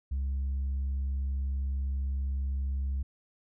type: tone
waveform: sine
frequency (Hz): 67.7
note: C#2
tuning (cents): -40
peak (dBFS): -26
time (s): 0.11-3.03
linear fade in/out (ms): 10
effects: tanh soft clip ceiling -27 dBFS